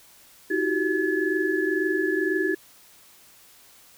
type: tone cluster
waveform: sine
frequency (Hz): 318.9 / 365 / 387 / 1710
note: D#4 / F#4 / G4 / A6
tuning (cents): +43 / -24 / -22 / -50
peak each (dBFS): -27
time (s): 0.5-2.55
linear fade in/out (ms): 10
effects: white hiss -53 dBFS RMS until 3.97 s